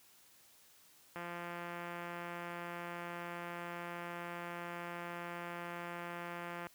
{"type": "click train", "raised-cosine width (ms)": 0.5, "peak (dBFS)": -29, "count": 954, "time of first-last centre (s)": [1.16, 6.669], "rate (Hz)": 173, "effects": ["white hiss -64 dBFS RMS until 6.74 s", "high-pass 60 Hz 12 dB/octave"]}